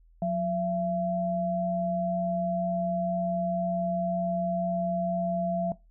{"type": "tone pair together", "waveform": "sine", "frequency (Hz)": [180, 675.5], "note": ["F#3", "E5"], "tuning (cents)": [-47, 42], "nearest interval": "octave + major seventh", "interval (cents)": 2289, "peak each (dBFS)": -28, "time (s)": [0.22, 5.72], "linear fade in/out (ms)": 2, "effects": ["noise-tail reverb RT60 0.2 s tail -18 dB re dry", "added 41 Hz sine -55 dBFS peak until 5.9 s"]}